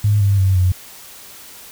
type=tone with pitch steps; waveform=sine; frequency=103.83 / 99.49 / 95.32 / 91.33 Hz; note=G#2 / G2 / G2 / F#2; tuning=0 / +26 / -48 / -22 cents; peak=-11 dBFS; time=0.04-0.72 s; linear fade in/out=5 ms; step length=170 ms; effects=white hiss -39 dBFS RMS until 1.71 s